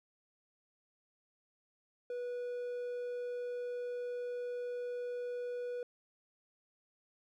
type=tone; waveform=triangle; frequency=488.8 Hz; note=B4; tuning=18 cents flat; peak=-35 dBFS; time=2.1-5.83 s; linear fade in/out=2 ms; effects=none